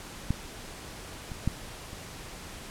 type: clicks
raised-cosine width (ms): 5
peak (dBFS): -13 / -27 / -13 / -28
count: 4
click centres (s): 0.306 / 1.318 / 1.476 / 1.931
effects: pink hiss -43 dBFS RMS until 2.7 s + low-pass 11000 Hz 12 dB/octave